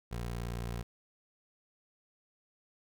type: tone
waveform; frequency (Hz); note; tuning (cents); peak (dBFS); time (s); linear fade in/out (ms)
20% pulse; 58.7; A#1; +13; -31; 0.11-0.83; 10
effects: none